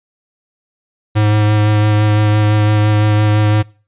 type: tone with vibrato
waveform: square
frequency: 105.8 Hz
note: G#2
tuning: 33 cents sharp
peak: -10 dBFS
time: 1.15-3.63 s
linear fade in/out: 20 ms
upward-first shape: sine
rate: 5.9 Hz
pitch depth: 14 cents each way
effects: noise-tail reverb RT60 0.4 s tail -24 dB re dry + resampled to 8000 Hz